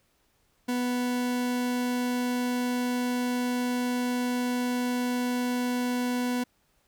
40% pulse tone, 246.9 Hz, B3, in tune, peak -25 dBFS, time 0.68-6.44 s, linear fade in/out 10 ms, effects pink hiss -69 dBFS RMS until 6.87 s

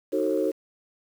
sine chord, D# diminished seventh, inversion none, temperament just, 311.1 / 373.4 / 448 / 537.6 Hz, D#4 / F#4 / A4 / C5, 0 / +16 / +31 / +47 cents, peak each -27 dBFS, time 0.12-0.52 s, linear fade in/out 20 ms, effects tanh soft clip ceiling -13 dBFS + 8-bit

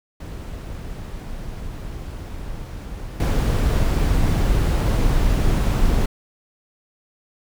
brown noise with level steps, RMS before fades -31 / -18 dBFS, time 0.2-6.06 s, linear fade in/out 5 ms, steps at 3.2 s, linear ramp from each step 2 ms, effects none

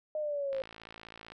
sine exponential sweep, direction down, 619 to 528 Hz, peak -31 dBFS, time 0.15-0.62 s, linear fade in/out 2 ms
click train, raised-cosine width 0.3 ms, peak -31 dBFS, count 45, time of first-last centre 0.53-1.32 s, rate 55.7 Hz
effects none

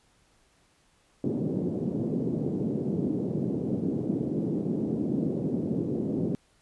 pink band-pass noise, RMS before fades -29 dBFS, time 1.24-6.35 s, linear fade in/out 0 ms, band 150 to 400 Hz, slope 24 dB/octave, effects pink hiss -65 dBFS RMS until 6.61 s + resampled to 24000 Hz

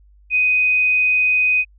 sine tone with frequency modulation, 2500 Hz, D#7, 8 cents sharp, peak -13 dBFS, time 0.3-1.65 s, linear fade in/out 50 ms, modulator 25.5 Hz, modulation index 0.23, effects added 50 Hz sine -47 dBFS peak until 1.78 s

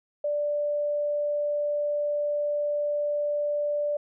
sine tone, 587.3 Hz, D5, in tune, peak -24 dBFS, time 0.24-3.97 s, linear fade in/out 5 ms, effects none

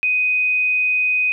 sine tone, 2500 Hz, D#7, 8 cents sharp, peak -15 dBFS, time 0.03-1.32 s, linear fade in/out 0 ms, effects none

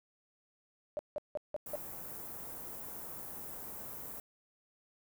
sine tone bursts, 598 Hz, D5, 31 cents sharp, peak -33 dBFS, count 5, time 0.97-1.755 s, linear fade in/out 0 ms, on 21 ms, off 170 ms
white band-stop noise, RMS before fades -45 dBFS, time 1.66-4.2 s, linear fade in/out 2 ms, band 940 to 15000 Hz, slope 12 dB/octave
effects none

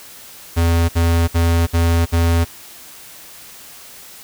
square tone bursts, 84.1 Hz, E2, 35 cents sharp, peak -13 dBFS, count 5, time 0.56-2.45 s, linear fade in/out 20 ms, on 330 ms, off 60 ms, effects white hiss -39 dBFS RMS until 4.23 s

